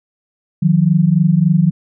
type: tone pair together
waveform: sine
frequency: 156.45 / 180 Hz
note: D#3 / F#3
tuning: +10 / -47 cents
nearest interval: major second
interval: 243 cents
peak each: -12 dBFS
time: 0.62-1.71 s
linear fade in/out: 10 ms
effects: none